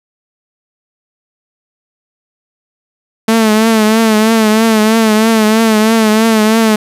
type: tone with vibrato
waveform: sawtooth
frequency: 220 Hz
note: A3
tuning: in tune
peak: -3 dBFS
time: 3.28-6.76 s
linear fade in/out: 5 ms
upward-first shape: triangle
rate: 3.1 Hz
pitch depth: 67 cents each way
effects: resampled to 32000 Hz + 7-bit